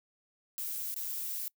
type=noise with dropouts; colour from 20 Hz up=violet; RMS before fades=-37 dBFS; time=0.58-1.48 s; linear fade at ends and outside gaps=0 ms; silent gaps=0.942-0.963 s; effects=noise-tail reverb RT60 0.1 s tail -25 dB re dry